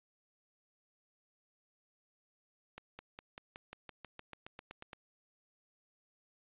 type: accelerating click train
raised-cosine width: 0.3 ms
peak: -30 dBFS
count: 15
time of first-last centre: 2.78-4.932 s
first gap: 210 ms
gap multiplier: 0.95
effects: resampled to 8000 Hz + 12-bit